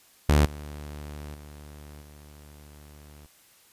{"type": "tone with level steps", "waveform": "sawtooth", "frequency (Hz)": 73.9, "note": "D2", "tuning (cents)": 11, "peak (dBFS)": [-13, -33, -39, -43], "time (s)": [0.29, 3.26], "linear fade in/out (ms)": 0, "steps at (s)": [0.45, 1.34, 2.01], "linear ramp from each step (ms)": 10, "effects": ["white hiss -58 dBFS RMS until 3.72 s", "resampled to 32000 Hz"]}